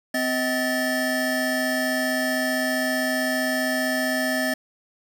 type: tone cluster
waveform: square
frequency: 256.2 / 634 / 1758 Hz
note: C4 / D#5 / A6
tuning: -36 / +32 / -2 cents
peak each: -27 dBFS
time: 0.14-4.54 s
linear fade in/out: 5 ms
effects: none